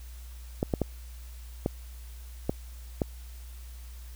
clicks, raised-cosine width 2 ms, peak -12 dBFS, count 6, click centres 0.629 / 0.738 / 0.817 / 1.661 / 2.495 / 3.018 s, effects added 60 Hz sine -41 dBFS peak until 4.15 s + white hiss -55 dBFS RMS until 4.15 s

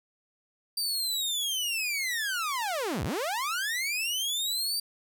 sawtooth linear two-way sweep, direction down then up, 4697 to 55.5 to 4697 Hz, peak -25 dBFS, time 0.77-4.8 s, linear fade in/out 5 ms, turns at 3.04 s, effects none

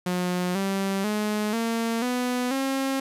sawtooth tone with pitch steps, 179.7 / 194.84 / 211.2 / 229 / 248.3 / 269.2 Hz, F3 / G3 / G#3 / A#3 / B3 / C4, +50 / -10 / +29 / -31 / +9 / +49 cents, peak -20 dBFS, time 0.06-3 s, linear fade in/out 5 ms, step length 490 ms, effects resampled to 32000 Hz + 10-bit

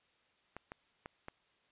clicks, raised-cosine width 0.5 ms, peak -29 dBFS, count 4, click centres 0.566 / 0.719 / 1.059 / 1.284 s, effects white hiss -72 dBFS RMS until 1.71 s + resampled to 8000 Hz

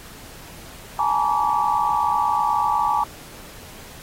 sine tone cluster, 830 / 882 / 954 / 1153 Hz, G#5 / A5 / A#5 / D6, -1 / +4 / +40 / -32 cents, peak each -23 dBFS, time 0.99-3.04 s, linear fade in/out 2 ms, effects pink hiss -42 dBFS RMS until 4.02 s + AAC 48 kbps

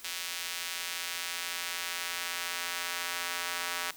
square tone with high-pass filter sweep, 87.31 Hz, F2, in tune, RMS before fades -36 dBFS, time 0.04-3.91 s, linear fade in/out 5 ms, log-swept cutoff 2700 to 1400 Hz, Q 0.84, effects white hiss -51 dBFS RMS until 3.96 s

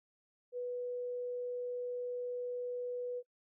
sine tone, 491.8 Hz, B4, 7 cents flat, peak -36 dBFS, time 0.52-3.23 s, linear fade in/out 50 ms, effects noise-tail reverb RT60 0.1 s tail -24 dB re dry

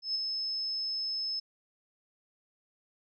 sine tone with ADSR envelope, 5210 Hz, E8, 21 cents flat, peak -27 dBFS, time 0.02-1.4 s, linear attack 130 ms, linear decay 14 ms, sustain -4 dB, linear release 10 ms, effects none

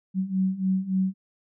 sine beating tone pair, 186.8 / 190.3 Hz, F#3 / F#3, +17 / +49 cents, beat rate 3.5 Hz, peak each -27 / -24 dBFS, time 0.14-1.14 s, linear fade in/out 50 ms, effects none

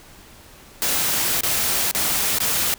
white noise with dropouts, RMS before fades -21 dBFS, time 0.82-2.74 s, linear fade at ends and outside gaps 0 ms, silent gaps 1.408-1.434 / 1.912-1.949 / 2.385-2.403 s, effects pink hiss -46 dBFS RMS until 2.78 s

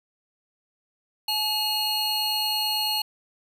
square tone cluster, 853 / 2866 / 4314 Hz, G#5 / F7 / C#8, +46 / +44 / -48 cents, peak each -31 / -30 / -26 dBFS, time 1.28-3.02 s, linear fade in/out 5 ms, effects 9-bit

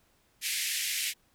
pink band-pass noise, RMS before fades -32 dBFS, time 0.41-1.14 s, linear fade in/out 50 ms, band 1900 to 14000 Hz, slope 48 dB/octave, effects pink hiss -68 dBFS RMS until 1.34 s

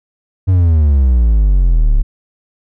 triangle exponential sweep, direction down, 96 to 34.11 Hz, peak -5 dBFS, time 0.47-2.03 s, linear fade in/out 20 ms, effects none

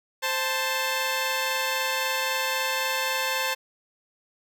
10% pulse tone pair together, 523.3 / 880.1 Hz, C5 / A5, 0 / 0 cents, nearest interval major sixth, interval 900 cents, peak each -19 dBFS, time 0.22-3.55 s, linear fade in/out 20 ms, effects none

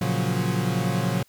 40% pulse chord, Gb major seventh, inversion first, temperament equal with one note detuned, 116.2 / 138.59 / 174.61 / 185 Hz, Bb2 / Db3 / F3 / Gb3, -5 / 0 / 0 / 0 cents, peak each -27 dBFS, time 0.01-1.23 s, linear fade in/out 5 ms, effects white hiss -61 dBFS RMS until 1.28 s

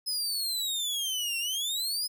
sawtooth exponential two-way sweep, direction down then up, 5120 to 2712 to 5120 Hz, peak -26 dBFS, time 0.06-2.08 s, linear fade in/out 20 ms, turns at 1.38 s, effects none

